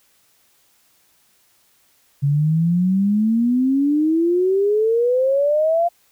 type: exponential sweep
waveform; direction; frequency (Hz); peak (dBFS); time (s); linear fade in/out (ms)
sine; up; 138.59 to 698.5; -14; 2.22-5.89; 20
effects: white hiss -59 dBFS RMS until 6.11 s